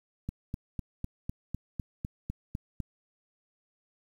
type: click train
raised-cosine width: 5 ms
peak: -21 dBFS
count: 11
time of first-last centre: 0.29-2.803 s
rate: 3.98 Hz
effects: 9-bit